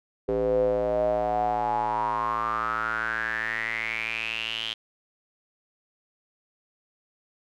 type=tone with band-pass filter sweep; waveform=square; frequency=56.2 Hz; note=A1; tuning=37 cents sharp; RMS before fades=-27 dBFS; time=0.28-4.74 s; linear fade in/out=10 ms; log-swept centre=440 to 3200 Hz; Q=8.9; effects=none